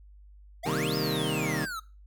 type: exponential two-way sweep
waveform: square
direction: up then down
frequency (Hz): 633 to 5220 to 1255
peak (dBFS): -34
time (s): 0.63-1.8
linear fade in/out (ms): 10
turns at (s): 0.96
type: chord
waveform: 20% pulse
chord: C minor seventh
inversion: none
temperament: equal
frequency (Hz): 130.81 / 155.56 / 196 / 233.1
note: C3 / Eb3 / G3 / Bb3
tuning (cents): 0 / 0 / 0 / 0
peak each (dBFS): -29 / -26 / -31 / -31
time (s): 0.65-1.66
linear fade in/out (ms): 20
effects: noise-tail reverb RT60 0.3 s tail -20 dB re dry + added 50 Hz sine -49 dBFS peak until 2.06 s